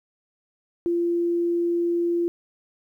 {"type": "tone", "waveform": "sine", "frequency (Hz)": 343.7, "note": "F4", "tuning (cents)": -28, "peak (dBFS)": -20, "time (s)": [0.86, 2.28], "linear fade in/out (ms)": 0, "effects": ["10-bit"]}